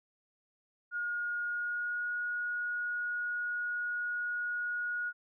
sine tone with pitch glide, 1432 to 1447.8 Hz, F6 to F#6, +43 to -38 cents, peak -32 dBFS, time 0.91-5.13 s, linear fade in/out 50 ms, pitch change +19 cents, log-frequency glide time 1.45-2.11 s, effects none

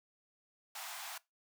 pink high-pass noise, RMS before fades -45 dBFS, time 0.75-1.18 s, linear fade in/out 5 ms, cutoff 670 Hz, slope 96 dB/octave, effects noise-tail reverb RT60 0.2 s tail -21 dB re dry

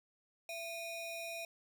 45% pulse ring-modulated tone, 1569 Hz, G6, 1 cent sharp, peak -38 dBFS, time 0.49-1.45 s, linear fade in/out 2 ms, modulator 899 Hz, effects none

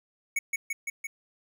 square tone with echo, 2224 Hz, C#7, 5 cents sharp, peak -25 dBFS, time 0.36-0.39 s, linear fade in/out 5 ms, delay 170 ms, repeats 4, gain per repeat -2 dB, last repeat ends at 1.07 s, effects none

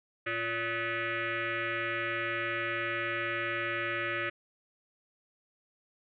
sine tone with frequency modulation, 113.2 Hz, A2, 50 cents sharp, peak -30 dBFS, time 0.26-4.3 s, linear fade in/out 10 ms, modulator 461 Hz, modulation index 5.1, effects none

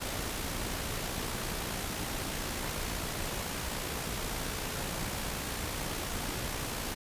pink noise with amplitude modulation, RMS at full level -34 dBFS, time 0-6.95 s, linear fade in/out 20 ms, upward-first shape sine, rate 58.7 Hz, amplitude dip 35%, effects resampled to 32000 Hz

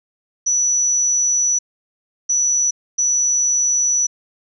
sine tone bursts at uneven times, 5920 Hz, F#8, in tune, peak -14 dBFS, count 3, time 0.46-1.59 / 2.29-2.71 / 2.98-4.07 s, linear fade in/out 10 ms, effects none

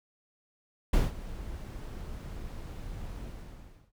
brown noise with ADSR envelope, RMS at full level -22 dBFS, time 0.93-3.92 s, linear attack 6 ms, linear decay 180 ms, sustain -18 dB, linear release 730 ms, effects none

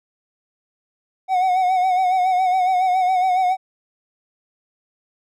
triangle tone with vibrato, 740 Hz, F#5, in tune, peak -13 dBFS, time 1.28-3.57 s, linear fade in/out 50 ms, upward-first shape sine, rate 7.2 Hz, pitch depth 51 cents each way, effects none

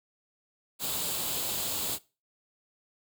white noise with comb filter, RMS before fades -32 dBFS, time 0.79-1.99 s, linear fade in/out 50 ms, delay 0.26 ms, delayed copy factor +0.55, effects noise-tail reverb RT60 0.3 s tail -20 dB re dry + high-pass 60 Hz 12 dB/octave

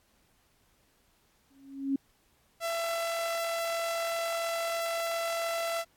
sine tone with exponential growth, 273.5 Hz, C#4, 23 cents flat, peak -23 dBFS, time 1.5-1.96 s, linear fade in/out 5 ms, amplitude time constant 100 ms
sawtooth tone, 670 Hz, E5, 28 cents sharp, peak -26 dBFS, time 2.6-5.85 s, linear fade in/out 50 ms
effects pink hiss -68 dBFS RMS until 5.96 s + AAC 64 kbps

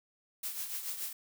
blue noise with tremolo, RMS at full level -36 dBFS, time 0.43-1.13 s, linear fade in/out 5 ms, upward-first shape triangle, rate 7 Hz, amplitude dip 65%, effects none

